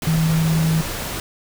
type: tone in noise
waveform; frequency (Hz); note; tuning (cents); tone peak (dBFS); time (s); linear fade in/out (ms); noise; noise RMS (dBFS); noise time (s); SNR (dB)
sine; 160.9; E3; -42; -15; 0.07-0.81; 2; pink; -27; 0.02-1.2; +9
effects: none